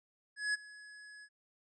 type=tone with ADSR envelope; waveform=square; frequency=1688 Hz; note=G#6; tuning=28 cents sharp; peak=-30 dBFS; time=0.36-1.29 s; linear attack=180 ms; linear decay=19 ms; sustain=-21 dB; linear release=58 ms; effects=resampled to 22050 Hz